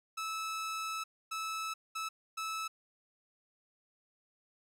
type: tone bursts at uneven times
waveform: sawtooth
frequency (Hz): 1305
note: E6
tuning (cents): -18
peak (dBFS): -32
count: 4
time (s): 0.17-1.04 / 1.31-1.74 / 1.95-2.09 / 2.37-2.68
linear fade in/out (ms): 10
effects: low-pass 12000 Hz 12 dB/octave + 12-bit